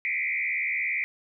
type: tone with frequency modulation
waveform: sine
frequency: 2200 Hz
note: C#7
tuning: 14 cents flat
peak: -25 dBFS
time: 0.05-1.04 s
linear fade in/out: 0 ms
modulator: 77.4 Hz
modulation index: 2.9
effects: none